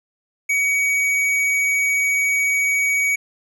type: tone with tanh clipping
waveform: sine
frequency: 2257 Hz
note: C#7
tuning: 31 cents sharp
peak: -18 dBFS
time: 0.49-3.16 s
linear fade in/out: 10 ms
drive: 12 dB
effects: none